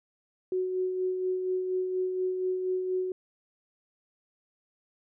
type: tone with tremolo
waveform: sine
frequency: 370 Hz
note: F#4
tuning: in tune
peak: -25 dBFS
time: 0.52-3.12 s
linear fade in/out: 2 ms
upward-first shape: sine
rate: 4.2 Hz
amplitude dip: 40%
effects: none